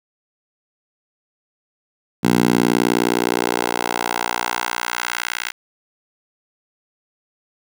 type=tone with high-pass filter sweep; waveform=10% pulse; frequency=59.6 Hz; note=A#1; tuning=39 cents sharp; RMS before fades=-20 dBFS; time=2.23-5.52 s; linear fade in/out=20 ms; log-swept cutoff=190 to 1800 Hz; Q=1.3; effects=none